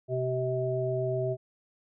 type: harmonic tone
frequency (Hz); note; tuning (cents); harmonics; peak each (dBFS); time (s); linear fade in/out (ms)
128; C3; -38; 1 / 3 / 5; -31 / -31 / -31; 0.08-1.37; 50
effects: none